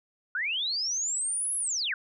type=linear two-way sweep; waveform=sine; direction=up then down; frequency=1396.9 to 10920 to 1396.9 Hz; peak=-27 dBFS; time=0.35-1.94 s; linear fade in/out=2 ms; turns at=1.56 s; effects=none